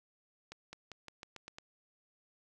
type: accelerating click train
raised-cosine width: 0.2 ms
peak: -29 dBFS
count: 8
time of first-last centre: 0.52-1.585 s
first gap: 210 ms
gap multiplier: 0.89
effects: none